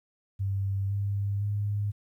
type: tone with pitch steps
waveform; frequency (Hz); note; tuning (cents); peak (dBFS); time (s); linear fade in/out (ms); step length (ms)
sine; 98 / 100.35 / 102.75; G2 / G2 / G#2; 0 / +41 / -18; -26; 0.39-1.92; 20; 510
effects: 11-bit